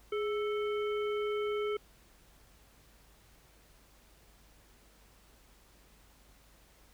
harmonic tone with a mistuned harmonic, 440 Hz, A4, in tune, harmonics 1 / 3 / 5 / 7, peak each -31 / -41 / -45 / -48 dBFS, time 0.12-1.77 s, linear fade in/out 5 ms, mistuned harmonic 1, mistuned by -91 cents, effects added 50 Hz sine -63 dBFS peak until 6.93 s + pink hiss -63 dBFS RMS until 6.93 s

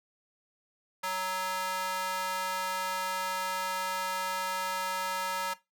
square tone with high-pass filter, 185.9 Hz, F#3, 8 cents sharp, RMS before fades -33 dBFS, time 1.03-5.54 s, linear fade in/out 10 ms, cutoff 1000 Hz, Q 1.6, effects noise-tail reverb RT60 0.2 s tail -17 dB re dry

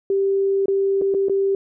sine tone with dropouts, 391.9 Hz, G4, in tune, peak -16 dBFS, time 0.1-1.55 s, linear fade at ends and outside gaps 2 ms, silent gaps 0.658-0.682 / 1.014-1.019 / 1.141-1.146 / 1.285-1.296 s, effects none

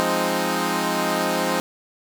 10% pulse chord, F minor seventh, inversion none, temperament equal, 174.61 / 207.7 / 261.6 / 311.1 Hz, F3 / Ab3 / C4 / Eb4, 0 / 0 / 0 / 0 cents, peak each -18 dBFS, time 0-1.6 s, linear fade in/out 0 ms, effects none

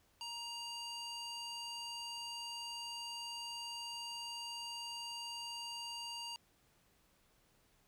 square tone with band-pass filter, 940 Hz, A#5, 14 cents sharp, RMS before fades -45 dBFS, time 0.21-6.36 s, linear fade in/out 0 ms, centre 4300 Hz, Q 1.4, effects pink hiss -72 dBFS RMS until 7.87 s

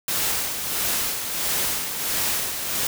white noise with tremolo, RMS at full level -23 dBFS, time 0.08-2.87 s, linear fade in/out 2 ms, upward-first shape sine, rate 1.5 Hz, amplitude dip 50%, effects none

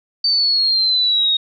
sine exponential sweep, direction down, 4600 to 3729 Hz, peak -13 dBFS, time 0.24-1.37 s, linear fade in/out 5 ms, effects none

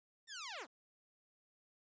10% pulse linear sweep, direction down, 1864.7 to 198.3 Hz, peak -36 dBFS, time 0.27-0.67 s, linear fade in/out 50 ms, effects resampled to 16000 Hz + 13-bit

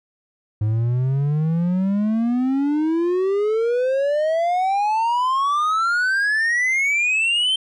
triangle exponential sweep, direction up, 104.9 to 3136 Hz, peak -15 dBFS, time 0.61-7.56 s, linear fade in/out 5 ms, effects resampled to 24000 Hz

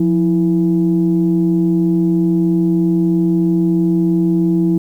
sine tone pair together, 175.08 / 328.6 Hz, F3 / E4, +5 / -5 cents, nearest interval major seventh, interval 1090 cents, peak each -13 dBFS, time 0-4.78 s, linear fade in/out 5 ms, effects tanh soft clip ceiling -5 dBFS + 8-bit

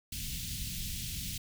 pink band-stop noise, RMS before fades -38 dBFS, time 0.12-1.38 s, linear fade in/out 5 ms, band 190 to 2800 Hz, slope 24 dB/octave, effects none

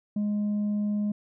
triangle tone with tanh clipping, 207.7 Hz, G#3, in tune, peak -25 dBFS, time 0.16-1.12 s, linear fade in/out 5 ms, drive 7 dB, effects none

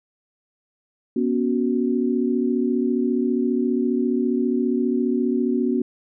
sine chord, B suspended second, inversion none, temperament equal with one note detuned, 242.4 / 277.2 / 370 Hz, B3 / C#4 / F#4, -32 / 0 / 0 cents, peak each -21 / -24 / -24 dBFS, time 1.16-5.82 s, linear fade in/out 5 ms, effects none

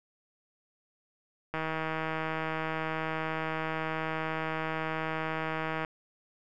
click train, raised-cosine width 0.5 ms, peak -18 dBFS, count 686, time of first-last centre 1.54-5.848 s, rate 159 Hz, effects none

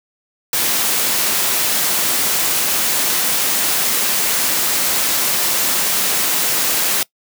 white noise, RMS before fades -17 dBFS, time 0.53-7.03 s, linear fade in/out 2 ms, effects noise-tail reverb RT60 0.1 s tail -22 dB re dry + high-pass 150 Hz 12 dB/octave

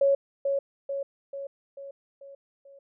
sine tone with echo, 554.4 Hz, C#5, in tune, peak -18 dBFS, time 0.01-0.15 s, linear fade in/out 5 ms, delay 440 ms, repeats 6, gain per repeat -5 dB, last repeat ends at 2.79 s, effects none

